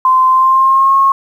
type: tone with pitch glide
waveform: sine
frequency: 1036 to 1086.9 Hz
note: C6 to C#6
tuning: -17 to -34 cents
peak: -6 dBFS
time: 0.05-1.12 s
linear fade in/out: 2 ms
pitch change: +83 cents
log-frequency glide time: 0.28-0.96 s
effects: 7-bit